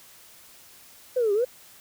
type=exponential two-way sweep; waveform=sine; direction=down then up; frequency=523.3 to 392 to 523.3 Hz; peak=-19 dBFS; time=1.16-1.45 s; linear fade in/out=10 ms; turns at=1.33 s; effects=tanh soft clip ceiling -15 dBFS + white hiss -51 dBFS RMS until 1.8 s